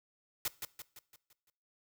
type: noise with echo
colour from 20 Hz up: white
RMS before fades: -34 dBFS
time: 0.45-0.48 s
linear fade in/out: 2 ms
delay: 170 ms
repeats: 6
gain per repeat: -6 dB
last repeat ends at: 1.5 s
effects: noise-tail reverb RT60 0.5 s tail -20 dB re dry